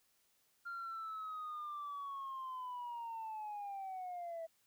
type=linear sweep; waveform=sine; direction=down; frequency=1396.9 to 649 Hz; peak=-40 dBFS; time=0.65-4.47 s; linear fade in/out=20 ms; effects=tanh soft clip ceiling -39 dBFS + white hiss -75 dBFS RMS until 4.66 s